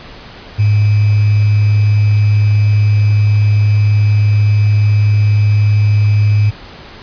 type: tone with sample-and-hold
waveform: sine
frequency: 104.4 Hz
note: G#2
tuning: 10 cents sharp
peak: -7 dBFS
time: 0.58-6.51 s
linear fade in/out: 20 ms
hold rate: 2450 Hz
effects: pink hiss -34 dBFS RMS until 7.02 s + resampled to 11025 Hz